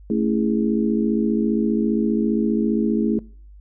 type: chord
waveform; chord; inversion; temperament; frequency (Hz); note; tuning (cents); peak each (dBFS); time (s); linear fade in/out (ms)
sine; A major seventh; none; just; 220 / 275 / 330 / 412.5; A3 / C#4 / E4 / G#4; 0 / -14 / +2 / -12; -20 / -26 / -24 / -26; 0.1-3.19; 2
effects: noise-tail reverb RT60 0.5 s tail -24 dB re dry + added 50 Hz sine -41 dBFS peak until 3.6 s